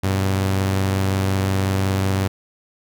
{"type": "tone pair together", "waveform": "sawtooth", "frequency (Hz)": [96.1, 121.64], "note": ["G2", "B2"], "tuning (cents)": [-34, -26], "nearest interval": "major third", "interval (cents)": 408, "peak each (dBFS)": [-14, -26], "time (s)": [0.03, 2.28], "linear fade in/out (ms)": 10, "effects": []}